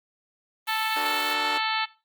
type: noise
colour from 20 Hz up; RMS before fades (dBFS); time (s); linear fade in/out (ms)
blue; -39; 0.67-1.34; 5
type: harmonic tone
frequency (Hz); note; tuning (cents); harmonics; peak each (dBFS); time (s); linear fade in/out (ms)
439.7; A4; -1; 2 / 3 / 4 / 5 / 6 / 7 / 8 / 9 / 10; -29 / -31 / -32 / -33 / -34 / -34 / -35 / -36 / -36; 0.67-1.86; 20
type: chord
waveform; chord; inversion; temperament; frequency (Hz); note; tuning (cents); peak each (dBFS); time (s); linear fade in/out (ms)
15% pulse; D augmented; none; just; 293.7 / 367.1 / 458.9; D4 / F#4 / A#4; 0 / -14 / -27; -29 / -33 / -30; 0.96-1.58; 5
effects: noise-tail reverb RT60 0.3 s tail -18 dB re dry + Opus 24 kbps